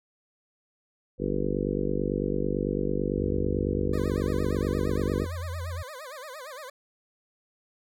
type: harmonic tone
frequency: 49 Hz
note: G1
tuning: in tune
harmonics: 1 / 3 / 4 / 5 / 6 / 7 / 8 / 9 / 10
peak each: -34 / -34 / -34 / -34 / -34 / -34 / -34 / -34 / -34 dBFS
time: 1.18-5.27 s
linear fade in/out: 50 ms
type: tone with pitch glide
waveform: sine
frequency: 84 to 85.67 Hz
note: E2 to F2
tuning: +33 to -33 cents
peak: -31 dBFS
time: 3.17-5.83 s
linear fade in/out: 10 ms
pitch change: +34 cents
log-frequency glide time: 4.81-5.16 s
type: tone with vibrato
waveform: 20% pulse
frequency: 560 Hz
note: C#5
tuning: 18 cents sharp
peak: -34 dBFS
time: 3.93-6.7 s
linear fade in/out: 5 ms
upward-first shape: sine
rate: 8.7 Hz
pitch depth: 210 cents each way
effects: none